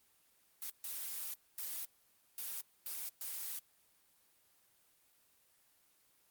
blue noise bursts at uneven times, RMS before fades -42 dBFS, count 6, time 0.62-0.7 / 0.84-1.34 / 1.58-1.85 / 2.38-2.61 / 2.86-3.09 / 3.21-3.59 s, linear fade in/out 2 ms, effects white hiss -71 dBFS RMS until 6.3 s + Opus 24 kbps

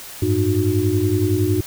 sine tone cluster, 95.9 / 106.7 / 305.4 / 365.6 Hz, G2 / G#2 / D#4 / F#4, -37 / +47 / -32 / -21 cents, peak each -21 dBFS, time 0.22-1.61 s, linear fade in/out 5 ms, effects white hiss -36 dBFS RMS until 1.66 s

